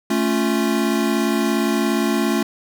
square chord, A augmented, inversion none, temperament equal, 220 / 277.2 / 349.2 Hz, A3 / C#4 / E#4, 0 / 0 / 0 cents, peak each -21 / -23 / -23 dBFS, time 0.1-2.43 s, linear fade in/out 5 ms, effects none

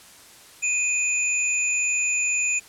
sine tone pair together, 2489 / 7031 Hz, D#7 / A8, 0 / -2 cents, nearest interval octave + tritone, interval 1798 cents, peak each -22 / -25 dBFS, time 0.62-2.6 s, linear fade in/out 20 ms, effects white hiss -48 dBFS RMS until 2.68 s + low-pass 11000 Hz 12 dB/octave

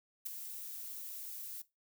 violet noise with ADSR envelope, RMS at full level -36 dBFS, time 0.25-1.62 s, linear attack 17 ms, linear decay 7 ms, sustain -9 dB, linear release 6 ms, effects noise-tail reverb RT60 0.2 s tail -17 dB re dry

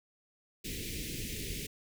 pink band-stop noise, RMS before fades -39 dBFS, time 0.64-1.67 s, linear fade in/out 10 ms, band 460 to 2000 Hz, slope 48 dB/octave, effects none

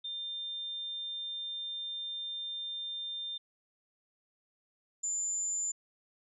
sine tone pair in turn, 3600 / 7109 Hz, A7 / A8, +39 / +17 cents, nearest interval octave, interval 1178 cents, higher second, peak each -36 / -31 dBFS, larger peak second, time 0.04-3.38 / 5.03-5.72 s, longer first, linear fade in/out 10 ms, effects none

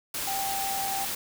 sine tone in noise, 784 Hz, G5, in tune, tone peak -30 dBFS, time 0.27-1.05 s, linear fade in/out 5 ms, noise white, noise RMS -32 dBFS, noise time 0.14-1.15 s, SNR -1 dB, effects none

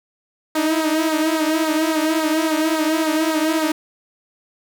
sawtooth tone with flanger, 315.4 Hz, D#4, 24 cents sharp, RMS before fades -19 dBFS, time 0.55-3.72 s, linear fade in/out 5 ms, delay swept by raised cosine 0.33 to 5.53 ms, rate 3.6 Hz, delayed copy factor -0.7, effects none

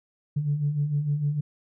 sine beating tone pair, 140.9 / 147.5 Hz, C#3 / D3, +29 / +8 cents, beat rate 6.6 Hz, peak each -30 / -23 dBFS, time 0.36-1.41 s, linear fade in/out 10 ms, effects tanh soft clip ceiling -16 dBFS

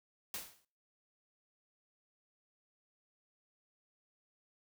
white noise with exponential decay, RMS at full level -38 dBFS, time 0.34-0.65 s, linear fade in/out 2 ms, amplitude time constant 66 ms, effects noise-tail reverb RT60 0.5 s tail -26 dB re dry

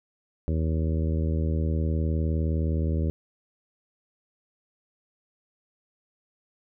harmonic tone, 79.5 Hz, D#2, 38 cents sharp, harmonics 1 / 2 / 3 / 4 / 5 / 6 / 7, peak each -24 / -30 / -34 / -36 / -38 / -40 / -41 dBFS, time 0.48-3.1 s, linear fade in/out 0 ms, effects none

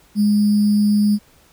sine tone with sample-and-hold, 207.7 Hz, G#3, in tune, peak -12 dBFS, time 0.15-1.19 s, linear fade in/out 50 ms, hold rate 4900 Hz, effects pink hiss -53 dBFS RMS until 1.52 s

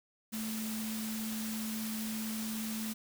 sine tone in noise, 219.5 Hz, A3, 4 cents flat, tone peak -36 dBFS, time 0.32-2.94 s, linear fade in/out 20 ms, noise white, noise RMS -42 dBFS, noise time 0.32-2.94 s, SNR +3 dB, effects none

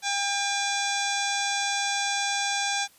harmonic tone with a mistuned harmonic, 801 Hz, G5, 37 cents sharp, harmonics 1 / 2 / 3 / 4 / 5 / 6 / 7 / 8 / 9 / 10, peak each -30 / -32 / -33 / -33 / -37 / -39 / -34 / -34 / -41 / -40 dBFS, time 0.02-2.88 s, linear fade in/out 50 ms, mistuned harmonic 4, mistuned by +120 cents, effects white hiss -57 dBFS RMS until 2.98 s + resampled to 32000 Hz

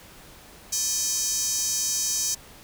square tone with high-pass filter, 349.1 Hz, F4, 1 cent flat, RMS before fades -26 dBFS, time 0.72-2.35 s, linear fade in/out 10 ms, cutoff 6100 Hz, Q 3.9, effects pink hiss -48 dBFS RMS until 2.63 s

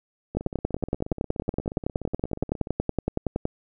two click trains, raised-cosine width 2 ms, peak -10 / -21 dBFS, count 34 / 40, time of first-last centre 0.37-3.454 / 0.35-2.671 s, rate 10.7 / 16.8 Hz, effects none

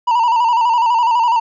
triangle tone with vibrato, 940 Hz, A#5, 14 cents sharp, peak -9 dBFS, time 0.07-1.4 s, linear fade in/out 10 ms, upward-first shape square, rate 12 Hz, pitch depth 60 cents each way, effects resampled to 16000 Hz

